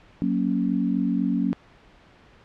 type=chord; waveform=sine; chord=F# major; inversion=none; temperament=equal; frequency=185 / 233.1 / 277.2 Hz; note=F#3 / A#3 / C#4; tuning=0 / 0 / 0 cents; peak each=-25 dBFS; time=0.22-1.53 s; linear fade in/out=0 ms; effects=pink hiss -53 dBFS RMS until 2.44 s + low-pass 3000 Hz 12 dB/octave